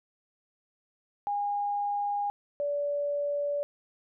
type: tone pair in turn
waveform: sine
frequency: 816 / 577 Hz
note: G#5 / D5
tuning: -31 / -31 cents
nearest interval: tritone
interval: 600 cents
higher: first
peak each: -27 dBFS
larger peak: neither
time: 1.27-2.3 / 2.6-3.63 s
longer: neither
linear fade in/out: 0 ms
effects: none